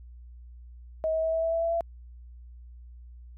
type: tone with pitch steps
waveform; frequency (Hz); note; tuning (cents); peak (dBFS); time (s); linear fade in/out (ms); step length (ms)
sine; 636 / 641.2 / 646.4 / 651.6 / 656.9 / 662.2 / 667.6 / 673; D#5 / E5 / E5 / E5 / E5 / E5 / E5 / E5; +38 / -48 / -34 / -20 / -6 / +8 / +22 / +36; -24; 1.04-1.808; 0; 96
effects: added 60 Hz sine -44 dBFS peak until 3.37 s